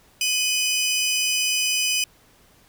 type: tone pair together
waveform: 20% pulse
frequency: 2496 / 2994 Hz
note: D#7 / F#7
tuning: +5 / +20 cents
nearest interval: minor third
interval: 315 cents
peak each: -18 dBFS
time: 0.21-2.04 s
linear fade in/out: 2 ms
effects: pink hiss -56 dBFS RMS until 2.68 s